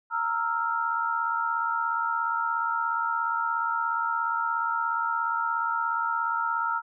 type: tone cluster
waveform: sine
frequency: 924 / 1316 / 1393 Hz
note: A#5 / E6 / F6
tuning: -16 / -3 / -5 cents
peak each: -29 dBFS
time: 0.1-6.82 s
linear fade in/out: 50 ms
effects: none